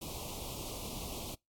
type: band-stop noise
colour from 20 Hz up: pink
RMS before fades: -42 dBFS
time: 0.01-1.35 s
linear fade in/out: 10 ms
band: 1100 to 2500 Hz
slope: 48 dB/octave
effects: noise-tail reverb RT60 0.2 s tail -26 dB re dry + AAC 64 kbps